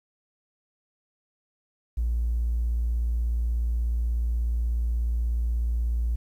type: tone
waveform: triangle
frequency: 58.27 Hz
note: A#1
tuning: in tune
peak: -19 dBFS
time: 1.97-6.16 s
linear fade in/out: 10 ms
effects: tanh soft clip ceiling -20 dBFS + 10-bit